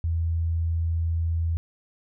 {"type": "tone", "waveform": "sine", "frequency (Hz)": 82.8, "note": "E2", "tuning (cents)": 8, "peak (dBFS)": -22, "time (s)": [0.04, 1.57], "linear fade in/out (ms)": 0, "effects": []}